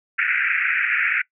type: band-pass noise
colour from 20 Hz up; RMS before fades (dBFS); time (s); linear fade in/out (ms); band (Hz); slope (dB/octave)
white; -21; 0.18-1.22; 10; 1400 to 2500; 96
effects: noise-tail reverb RT60 0.1 s tail -22 dB re dry